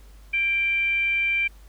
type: tone with frequency modulation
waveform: sine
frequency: 2354 Hz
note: D7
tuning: 3 cents sharp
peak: -20 dBFS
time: 0.33-1.48 s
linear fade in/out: 10 ms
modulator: 740 Hz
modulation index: 0.26
effects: added 50 Hz sine -45 dBFS peak until 1.68 s + pink hiss -57 dBFS RMS until 1.68 s